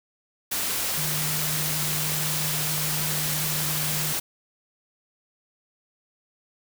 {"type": "tone in noise", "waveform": "sine", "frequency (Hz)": 152.6, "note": "D#3", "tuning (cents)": -33, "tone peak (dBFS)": -31, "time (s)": [0.97, 4.13], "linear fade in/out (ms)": 10, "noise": "white", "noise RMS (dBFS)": -27, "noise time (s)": [0.51, 4.2], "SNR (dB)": -7, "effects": []}